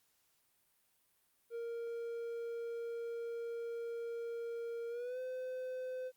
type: tone with pitch glide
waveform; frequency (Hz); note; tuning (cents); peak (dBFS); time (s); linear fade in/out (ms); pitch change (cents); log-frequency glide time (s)
triangle; 466.2 to 511.3; A#4 to C5; 0 to -40; -37; 1.5-6.12; 50; +160; 4.89-5.19
effects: white hiss -75 dBFS RMS until 6.16 s + Opus 48 kbps